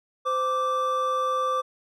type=tone pair together; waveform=triangle; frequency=516 / 1172.5 Hz; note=C5 / D6; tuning=-24 / -3 cents; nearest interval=octave + major second; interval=1421 cents; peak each=-26 / -22 dBFS; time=0.25-1.62 s; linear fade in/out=20 ms; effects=none